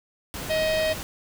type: noise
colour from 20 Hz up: pink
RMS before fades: -34 dBFS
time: 0.34-1.03 s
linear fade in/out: 0 ms
type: harmonic tone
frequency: 630 Hz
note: D#5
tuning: 21 cents sharp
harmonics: 1 / 3 / 4 / 5 / 6 / 7 / 8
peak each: -22 / -32 / -34 / -36 / -38 / -39 / -40 dBFS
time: 0.49-0.94 s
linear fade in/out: 20 ms
effects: none